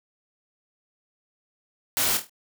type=noise with echo; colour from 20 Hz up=white; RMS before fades=-24 dBFS; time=1.97-2.17 s; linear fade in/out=0 ms; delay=25 ms; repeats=5; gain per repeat=-7 dB; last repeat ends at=2.295 s; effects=none